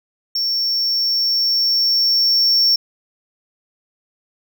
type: tone with level ramp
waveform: triangle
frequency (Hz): 5460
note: F8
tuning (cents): -40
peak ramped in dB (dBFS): -16 to -10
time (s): 0.35-2.76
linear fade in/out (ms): 5
effects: none